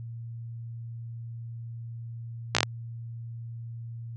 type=slowing click train; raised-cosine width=0.2 ms; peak=-3 dBFS; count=5; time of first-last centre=2.55-2.631 s; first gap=16 ms; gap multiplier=1.16; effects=added 116 Hz sine -36 dBFS peak until 4.16 s + resampled to 22050 Hz